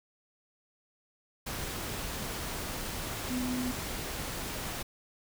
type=tone in noise; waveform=sine; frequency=250.9 Hz; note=B3; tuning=28 cents sharp; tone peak=-31 dBFS; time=3.3-3.72 s; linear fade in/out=10 ms; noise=pink; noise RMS=-37 dBFS; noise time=1.46-4.83 s; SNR=+3 dB; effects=none